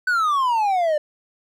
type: exponential sweep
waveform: triangle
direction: down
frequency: 1522 to 587 Hz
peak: -15 dBFS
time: 0.07-0.98 s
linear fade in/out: 5 ms
effects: none